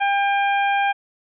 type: harmonic tone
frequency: 800 Hz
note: G5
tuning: 35 cents sharp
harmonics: 1 / 2 / 3 / 4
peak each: -18 / -24 / -26 / -34 dBFS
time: 0-0.93 s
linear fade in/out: 20 ms
effects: none